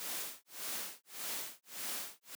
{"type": "noise with tremolo", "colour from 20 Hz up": "white", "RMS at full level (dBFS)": -39, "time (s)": [0, 2.35], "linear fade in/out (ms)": 0, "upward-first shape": "sine", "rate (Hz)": 1.7, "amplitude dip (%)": 100, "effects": ["high-pass 200 Hz 12 dB/octave"]}